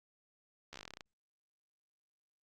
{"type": "slowing click train", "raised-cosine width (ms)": 0.2, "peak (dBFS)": -29, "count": 13, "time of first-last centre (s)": [0.73, 1.008], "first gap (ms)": 13, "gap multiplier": 1.1, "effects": ["Opus 48 kbps"]}